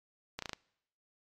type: slowing click train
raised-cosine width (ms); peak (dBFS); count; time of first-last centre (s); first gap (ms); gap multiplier
0.2; -20; 5; 0.39-0.532; 33; 1.05
effects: noise-tail reverb RT60 0.8 s tail -25 dB re dry + MP3 96 kbps